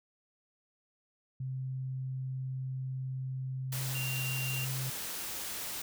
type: tone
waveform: sine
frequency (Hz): 130.81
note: C3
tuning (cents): 0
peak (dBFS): -34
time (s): 1.4-4.9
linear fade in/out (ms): 5
type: noise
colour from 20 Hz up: white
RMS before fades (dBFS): -39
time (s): 3.72-5.82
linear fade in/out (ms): 5
type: tone with vibrato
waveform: sine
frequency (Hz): 2772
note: F7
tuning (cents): -14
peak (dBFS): -37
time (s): 3.95-4.65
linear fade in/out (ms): 2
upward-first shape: sine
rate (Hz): 18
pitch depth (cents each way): 10
effects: none